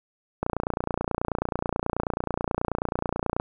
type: click train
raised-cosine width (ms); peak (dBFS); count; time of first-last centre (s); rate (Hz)
1; -11; 88; 0.43-3.399; 29.3
effects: none